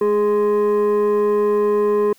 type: tone with frequency modulation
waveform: sine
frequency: 415.3 Hz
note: G#4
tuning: in tune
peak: -12 dBFS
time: 0.01-2.13 s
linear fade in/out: 5 ms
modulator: 625 Hz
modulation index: 0.5
effects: tanh soft clip ceiling -12 dBFS + white hiss -54 dBFS RMS until 2.18 s